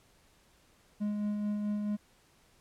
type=tone with tremolo; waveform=triangle; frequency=208.1 Hz; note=G#3; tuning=4 cents sharp; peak=-27 dBFS; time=1-1.97 s; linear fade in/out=20 ms; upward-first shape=sine; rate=4.6 Hz; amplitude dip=30%; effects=pink hiss -65 dBFS RMS until 2.6 s + low-pass 12000 Hz 12 dB/octave